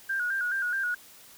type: tone with vibrato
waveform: sine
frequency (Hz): 1518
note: F#6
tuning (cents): +44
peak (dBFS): -26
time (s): 0.09-0.95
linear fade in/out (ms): 10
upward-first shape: square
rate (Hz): 4.7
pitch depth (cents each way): 74
effects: white hiss -52 dBFS RMS until 1.37 s